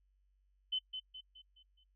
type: tone with echo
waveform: sine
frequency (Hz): 3042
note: F#7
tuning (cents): +47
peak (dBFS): -32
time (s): 0.72-0.79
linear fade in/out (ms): 10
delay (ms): 210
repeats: 5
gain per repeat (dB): -7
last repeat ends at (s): 1.84
effects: noise-tail reverb RT60 0.1 s tail -23 dB re dry + added 48 Hz sine -70 dBFS peak until 1.95 s